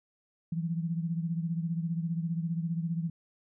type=beating tone pair; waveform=sine; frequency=164.81 / 179.81 Hz; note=E3 / F#3; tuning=0 / -49 cents; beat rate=15 Hz; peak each=-30 / -36 dBFS; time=0.52-3.1 s; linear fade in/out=5 ms; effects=none